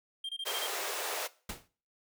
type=tone bursts; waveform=triangle; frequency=3191 Hz; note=G7; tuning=30 cents sharp; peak=-33 dBFS; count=6; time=0.24-0.666 s; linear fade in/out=5 ms; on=51 ms; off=24 ms
type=high-pass noise; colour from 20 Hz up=pink; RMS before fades=-36 dBFS; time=0.45-1.28 s; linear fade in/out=20 ms; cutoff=390 Hz; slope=48 dB/octave
type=noise with exponential decay; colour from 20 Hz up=pink; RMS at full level=-35 dBFS; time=1.49-1.68 s; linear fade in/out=5 ms; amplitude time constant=40 ms
effects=noise-tail reverb RT60 0.4 s tail -19 dB re dry